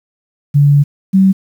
sine tone pair in turn, 143.5 / 191.55 Hz, D3 / G3, -40 / -40 cents, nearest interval perfect fourth, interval 500 cents, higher second, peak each -5 dBFS, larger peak neither, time 0.54-0.84 / 1.13-1.33 s, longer first, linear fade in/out 20 ms, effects 7-bit

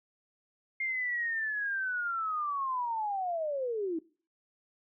sine linear sweep, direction down, 2126 to 311.1 Hz, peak -30 dBFS, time 0.8-3.99 s, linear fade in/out 5 ms, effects noise-tail reverb RT60 0.4 s tail -21 dB re dry

